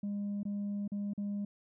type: tone with dropouts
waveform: sine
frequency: 203.2 Hz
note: G#3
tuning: 38 cents flat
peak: -31 dBFS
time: 0.03-1.45 s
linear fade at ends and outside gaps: 5 ms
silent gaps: 0.432-0.452 / 0.878-0.918 / 1.135-1.177 s
effects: tanh soft clip ceiling -32 dBFS